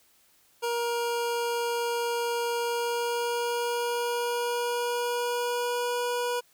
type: tone with pitch glide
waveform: 25% pulse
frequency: 472.2 to 485.8 Hz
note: A#4 to B4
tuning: +22 to -29 cents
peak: -23 dBFS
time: 0.62-6.41 s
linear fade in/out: 20 ms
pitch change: +49 cents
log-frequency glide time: 2.6-6 s
effects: white hiss -63 dBFS RMS until 6.53 s